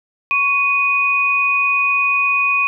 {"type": "tone pair together", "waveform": "sine", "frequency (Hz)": [1108.7, 2483], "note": ["C#6", "D#7"], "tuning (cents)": [0, -4], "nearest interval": "octave + major second", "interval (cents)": 1396, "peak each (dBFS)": [-20, -14], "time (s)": [0.31, 2.67], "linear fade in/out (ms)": 0, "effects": []}